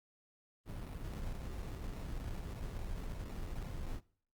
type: noise with sample-and-hold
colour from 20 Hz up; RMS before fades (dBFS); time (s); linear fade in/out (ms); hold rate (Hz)
brown; -42; 0.65-4.01; 50; 1575
effects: noise-tail reverb RT60 0.5 s tail -21 dB re dry + Opus 32 kbps